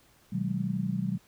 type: chord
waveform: sine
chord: G# minor seventh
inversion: first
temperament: just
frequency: 124.59 / 155.74 / 186.89 / 207.7 Hz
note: B2 / D#3 / F#3 / G#3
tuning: +16 / +2 / +18 / 0 cents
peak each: -35 / -35 / -30 / -35 dBFS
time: 0.32-1.18 s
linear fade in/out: 10 ms
effects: pink hiss -62 dBFS RMS until 1.27 s